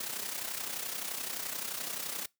white noise with amplitude modulation, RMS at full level -35 dBFS, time 0-2.26 s, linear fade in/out 5 ms, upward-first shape sine, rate 31.6 Hz, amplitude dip 60%, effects noise-tail reverb RT60 0.2 s tail -23 dB re dry + high-pass 150 Hz 12 dB/octave

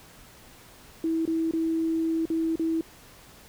sine tone with dropouts, 325.3 Hz, E4, 23 cents flat, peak -23 dBFS, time 1.04-2.81 s, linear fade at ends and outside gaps 2 ms, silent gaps 1.254-1.276 / 1.511-1.535 / 2.255-2.301 / 2.557-2.595 s, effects pink hiss -51 dBFS RMS until 3.48 s

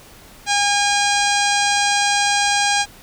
harmonic tone with a mistuned harmonic, 812 Hz, G#5, 39 cents flat, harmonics 1 / 2 / 3 / 4 / 5 / 6 / 7 / 8 / 9 / 10, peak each -19 / -22 / -24 / -25 / -26 / -27 / -27 / -28 / -29 / -29 dBFS, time 0.46-2.86 s, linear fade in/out 50 ms, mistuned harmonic 9, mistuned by +70 cents, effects pink hiss -44 dBFS RMS until 3.02 s

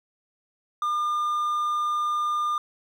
triangle tone, 1205 Hz, D6, 44 cents sharp, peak -21 dBFS, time 0.82-2.58 s, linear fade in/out 2 ms, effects none

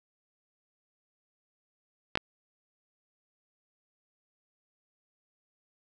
clicks, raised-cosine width 0.3 ms, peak -10 dBFS, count 2, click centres 2.155 / 2.174 s, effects none

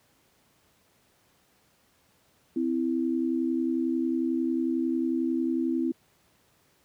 sine tone pair together, 258.5 / 329.6 Hz, C4 / E4, -21 / 0 cents, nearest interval major third, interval 421 cents, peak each -27 dBFS, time 2.56-5.92 s, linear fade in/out 5 ms, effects pink hiss -65 dBFS RMS until 6.84 s + high-pass 80 Hz 12 dB/octave

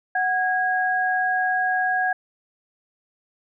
sine tone pair together, 740 / 1643.1 Hz, F#5 / G#6, 0 / -19 cents, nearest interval octave + major second, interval 1381 cents, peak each -22 dBFS, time 0.15-2.13 s, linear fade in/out 5 ms, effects none

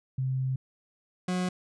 sine / 40% pulse tone pair in turn, 131 / 181.85 Hz, C3 / F#3, +2 / -30 cents, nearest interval tritone, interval 568 cents, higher second, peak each -26 dBFS, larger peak neither, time 0.18-0.56 / 1.28-1.49 s, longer first, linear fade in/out 5 ms, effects resampled to 22050 Hz

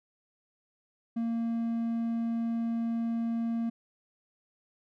triangle tone, 230.5 Hz, A#3, 19 cents flat, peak -26 dBFS, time 1.16-3.7 s, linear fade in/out 10 ms, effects none

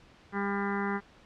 harmonic tone, 200 Hz, G3, 35 cents sharp, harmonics 1 / 2 / 4 / 5 / 6 / 7 / 8 / 9 / 10, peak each -32 / -35 / -38 / -39 / -40 / -40 / -41 / -42 / -42 dBFS, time 0.32-1.01 s, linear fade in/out 50 ms, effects pink hiss -57 dBFS RMS until 1.25 s + low-pass 4000 Hz 12 dB/octave

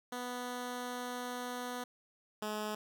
10% pulse tone pair in turn, 246.9 / 212.5 Hz, B3 / G#3, 0 / +40 cents, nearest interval minor third, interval 260 cents, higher first, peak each -30 / -28 dBFS, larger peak second, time 0.12-1.84 / 2.42-2.75 s, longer first, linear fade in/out 5 ms, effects none

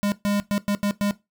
square tone bursts at uneven times, 203.6 Hz, G#3, 34 cents flat, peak -21 dBFS, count 6, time 0.03-0.12 / 0.25-0.4 / 0.51-0.58 / 0.68-0.75 / 0.83-0.91 / 1.01-1.11 s, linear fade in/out 0 ms, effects noise-tail reverb RT60 0.2 s tail -17 dB re dry

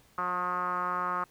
5% pulse tone with low-pass filter, 179.5 Hz, F3, 48 cents sharp, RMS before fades -31 dBFS, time 0.18-1.24 s, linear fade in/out 2 ms, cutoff 1200 Hz, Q 6.8, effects pink hiss -62 dBFS RMS until 1.3 s

